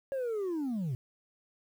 sine linear sweep, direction down, 554.4 to 115.5 Hz, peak -28 dBFS, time 0.12-0.95 s, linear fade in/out 0 ms, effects tanh soft clip ceiling -30 dBFS + 10-bit

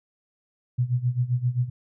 sine tone with tremolo, 123.7 Hz, B2, 3 cents sharp, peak -18 dBFS, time 0.78-1.7 s, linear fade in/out 10 ms, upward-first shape sine, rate 7.6 Hz, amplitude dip 85%, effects none

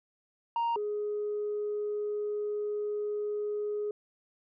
sine tone pair in turn, 932.3 / 417.3 Hz, A#5 / G#4, 0 / +8 cents, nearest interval octave + major second, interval 1392 cents, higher first, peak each -24 / -29 dBFS, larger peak first, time 0.56-0.76 / 0.76-3.91 s, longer second, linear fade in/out 2 ms, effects tanh soft clip ceiling -26 dBFS

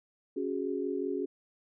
sine chord, C# suspended fourth, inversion none, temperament equal, 277.2 / 370 / 415.3 Hz, C#4 / F#4 / G#4, 0 / 0 / 0 cents, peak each -35 / -34 / -35 dBFS, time 0.36-1.26 s, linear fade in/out 10 ms, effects none

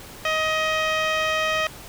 15% pulse tone with low-pass filter, 629 Hz, D#5, 19 cents sharp, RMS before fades -23 dBFS, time 0.25-1.67 s, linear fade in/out 2 ms, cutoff 3900 Hz, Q 2.1, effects pink hiss -41 dBFS RMS until 1.88 s

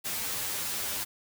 white noise with comb filter, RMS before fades -33 dBFS, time 0.04-1.05 s, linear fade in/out 20 ms, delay 10 ms, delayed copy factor +0.75, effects none

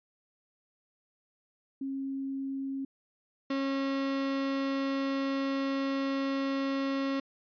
sine / 35% pulse tone pair in turn, 270.9 / 272.6 Hz, C#4 / C#4, -40 / -29 cents, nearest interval unison, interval 11 cents, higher second, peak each -32 / -27 dBFS, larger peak second, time 1.81-2.85 / 3.5-7.2 s, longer second, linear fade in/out 5 ms, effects resampled to 11025 Hz

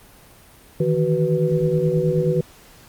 sine tone cluster, 153.3 / 162.7 / 374.2 / 492.7 Hz, D#3 / E3 / F#4 / B4, -25 / -22 / +20 / -4 cents, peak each -22 dBFS, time 0.8-2.41 s, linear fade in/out 5 ms, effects pink hiss -48 dBFS RMS until 2.88 s + Opus 32 kbps

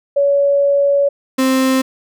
sine / 35% pulse tone pair in turn, 564 / 262.4 Hz, C#5 / C4, +30 / +5 cents, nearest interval octave + minor second, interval 1325 cents, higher first, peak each -10 dBFS, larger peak neither, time 0.16-1.09 / 1.38-1.82 s, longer first, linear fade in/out 10 ms, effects none

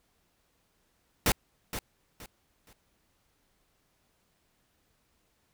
pink noise with echo, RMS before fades -24 dBFS, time 1.26-1.32 s, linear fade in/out 2 ms, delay 470 ms, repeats 3, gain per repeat -11 dB, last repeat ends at 2.73 s, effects pink hiss -72 dBFS RMS until 5.53 s

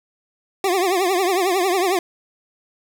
25% pulse tone with vibrato, 370 Hz, F#4, in tune, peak -13 dBFS, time 0.64-1.99 s, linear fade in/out 2 ms, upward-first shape triangle, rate 11 Hz, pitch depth 150 cents each way, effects none

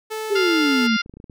sawtooth tone, 436.4 Hz, A4, 14 cents flat, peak -22 dBFS, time 0.1-0.88 s, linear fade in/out 20 ms
sine exponential sweep, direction down, 417 to 213.6 Hz, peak -17 dBFS, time 0.3-0.97 s, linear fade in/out 10 ms
harmonic tone, 698.5 Hz, F5, in tune, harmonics 2 / 3 / 4 / 5 / 6 / 7 / 8, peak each -23 / -27 / -28 / -31 / -34 / -31 / -35 dBFS, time 0.35-1.02 s, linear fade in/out 10 ms
clicks, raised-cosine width 3 ms, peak -27 dBFS, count 7, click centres 1.061 / 1.096 / 1.139 / 1.17 / 1.201 / 1.242 / 1.298 s
effects none

